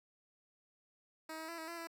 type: tone with pitch steps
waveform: 10% pulse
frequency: 317.6 / 319.7 / 335.8 / 320.8 / 338.9 / 332.7 Hz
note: D#4 / D#4 / E4 / E4 / E4 / E4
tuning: +36 / +47 / +32 / -47 / +48 / +16 cents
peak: -35 dBFS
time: 1.29-1.872 s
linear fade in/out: 5 ms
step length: 97 ms
effects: none